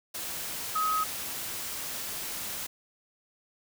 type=tone in noise; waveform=sine; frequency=1267 Hz; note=D#6; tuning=31 cents sharp; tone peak=-25 dBFS; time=0.75-1.04 s; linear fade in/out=10 ms; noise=white; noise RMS=-36 dBFS; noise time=0.14-2.67 s; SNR=+8 dB; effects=none